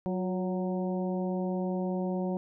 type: harmonic tone with a mistuned harmonic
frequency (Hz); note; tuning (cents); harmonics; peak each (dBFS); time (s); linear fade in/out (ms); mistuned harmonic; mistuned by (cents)
185.2; F#3; +2; 1 / 2 / 3 / 4 / 5; -30 / -35 / -37 / -41 / -45; 0.06-2.37; 0; 2; -46
effects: none